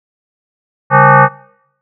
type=tone with frequency modulation; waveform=sine; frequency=140 Hz; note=C#3; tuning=18 cents sharp; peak=-3 dBFS; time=0.9-1.29 s; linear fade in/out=50 ms; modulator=338 Hz; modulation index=4.2; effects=noise-tail reverb RT60 0.8 s tail -24 dB re dry